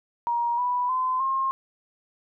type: tone with pitch steps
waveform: sine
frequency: 946 / 985 / 1025.7 / 1068 Hz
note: A#5 / B5 / C6 / C6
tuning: +25 / -5 / -35 / +35 cents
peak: -22 dBFS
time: 0.27-1.51 s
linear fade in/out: 0 ms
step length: 310 ms
effects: none